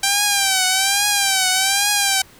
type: tone with vibrato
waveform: 5% pulse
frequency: 783 Hz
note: G5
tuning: 2 cents flat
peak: -3 dBFS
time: 0.03-2.22 s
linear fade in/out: 5 ms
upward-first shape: triangle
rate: 1.2 Hz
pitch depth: 100 cents each way
effects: pink hiss -47 dBFS RMS until 2.39 s